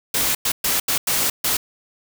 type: noise bursts at uneven times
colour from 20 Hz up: white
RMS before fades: -20 dBFS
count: 6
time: 0.14-0.35 / 0.45-0.52 / 0.64-0.8 / 0.88-0.98 / 1.07-1.3 / 1.44-1.57 s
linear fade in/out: 5 ms
effects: none